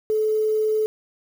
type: tone with quantisation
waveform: sine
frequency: 432.5 Hz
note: A4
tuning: 30 cents flat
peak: -18 dBFS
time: 0.1-0.86 s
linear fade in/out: 0 ms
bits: 7
effects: none